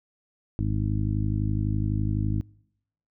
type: harmonic tone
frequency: 51.91 Hz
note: G#1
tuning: in tune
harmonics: 1 / 2 / 3 / 4 / 5 / 6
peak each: -29 / -26 / -33 / -33 / -36 / -35 dBFS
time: 0.59-2.41 s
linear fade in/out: 0 ms
effects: noise-tail reverb RT60 0.8 s tail -26 dB re dry